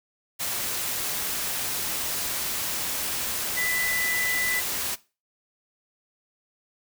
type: tone in noise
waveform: sine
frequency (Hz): 1991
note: B6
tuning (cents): +14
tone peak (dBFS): -25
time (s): 3.56-4.61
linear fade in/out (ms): 20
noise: white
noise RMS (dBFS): -29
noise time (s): 0.39-4.96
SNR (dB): +1
effects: noise-tail reverb RT60 0.3 s tail -19 dB re dry